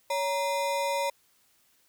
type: ring-modulated tone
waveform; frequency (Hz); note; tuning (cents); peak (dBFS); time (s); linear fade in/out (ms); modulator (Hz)
square; 750; F#5; +23; -24; 0.1-1.1; 5; 190
effects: white hiss -66 dBFS RMS until 1.88 s